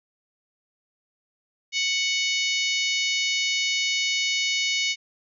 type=harmonic tone; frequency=740 Hz; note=F#5; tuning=in tune; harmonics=3 / 4 / 5 / 6 / 7 / 8 / 9; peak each=-26 / -28 / -30 / -32 / -33 / -34 / -35 dBFS; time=1.72-4.96 s; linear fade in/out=50 ms; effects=none